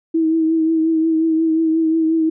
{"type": "tone with vibrato", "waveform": "sine", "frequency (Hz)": 322.1, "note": "E4", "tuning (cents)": -40, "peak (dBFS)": -13, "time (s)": [0.14, 2.3], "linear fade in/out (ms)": 10, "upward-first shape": "triangle", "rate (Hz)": 5.6, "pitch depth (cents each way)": 35, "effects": []}